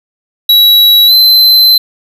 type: tone with pitch glide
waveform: square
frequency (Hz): 3900 to 4073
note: B7 to C8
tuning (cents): -23 to -47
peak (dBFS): -3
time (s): 0.49-1.78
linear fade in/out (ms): 5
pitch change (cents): +76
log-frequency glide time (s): 1.07-1.12
effects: none